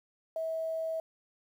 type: tone with quantisation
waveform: sine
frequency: 647 Hz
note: E5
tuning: 32 cents flat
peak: -31 dBFS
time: 0.36-1 s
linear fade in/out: 2 ms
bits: 10
effects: none